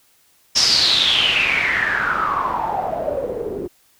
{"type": "noise with low-pass filter sweep", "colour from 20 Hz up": "white", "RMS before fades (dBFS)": -19, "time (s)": [0.55, 3.68], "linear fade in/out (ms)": 20, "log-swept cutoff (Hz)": [5500, 360], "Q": 9, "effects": ["white hiss -57 dBFS RMS until 3.99 s"]}